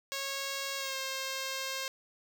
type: tone with pitch glide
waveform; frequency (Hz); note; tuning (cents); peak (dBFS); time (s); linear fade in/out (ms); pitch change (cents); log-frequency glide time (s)
5% pulse; 548 to 532.4; C#5 to C5; -20 to +30; -23; 0.12-1.88; 0; -50; 0.77-0.96
effects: none